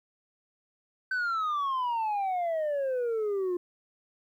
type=exponential sweep; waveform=sine; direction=down; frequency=1542 to 349.2 Hz; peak=-24 dBFS; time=1.11-3.57 s; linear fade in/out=5 ms; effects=tanh soft clip ceiling -26 dBFS + 11-bit